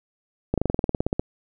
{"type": "slowing click train", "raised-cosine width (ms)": 2, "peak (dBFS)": -8, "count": 14, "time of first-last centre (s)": [0.54, 1.195], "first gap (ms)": 37, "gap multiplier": 1.05, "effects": []}